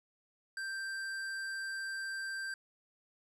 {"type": "tone with tanh clipping", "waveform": "sine", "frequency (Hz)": 1572, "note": "G6", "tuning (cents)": 4, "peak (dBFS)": -39, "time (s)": [0.57, 2.54], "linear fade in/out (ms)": 2, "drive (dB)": 17, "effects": ["resampled to 24000 Hz"]}